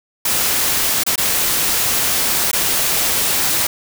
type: noise with dropouts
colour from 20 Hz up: white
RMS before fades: -17 dBFS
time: 0.25-3.67 s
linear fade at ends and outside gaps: 5 ms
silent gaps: 1.036-1.064 / 1.158-1.178 / 2.515-2.53 s
effects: none